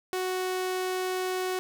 sawtooth tone, 370.1 Hz, F#4, in tune, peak -24 dBFS, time 0.13-1.59 s, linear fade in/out 0 ms, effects none

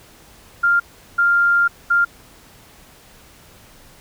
sine tone bursts at uneven times, 1396.9 Hz, F6, in tune, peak -12 dBFS, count 3, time 0.63-0.8 / 1.18-1.68 / 1.9-2.05 s, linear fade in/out 10 ms, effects pink hiss -47 dBFS RMS until 4 s

